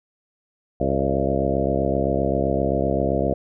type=harmonic tone with a mistuned harmonic; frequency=67.7 Hz; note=C#2; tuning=40 cents flat; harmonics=1 / 2 / 3 / 4 / 5 / 6 / 7 / 8 / 9 / 10; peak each=-28 / -28 / -28 / -28 / -28 / -28 / -28 / -28 / -28 / -28 dBFS; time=0.8-3.34 s; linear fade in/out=5 ms; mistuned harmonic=8; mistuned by=+33 cents; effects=none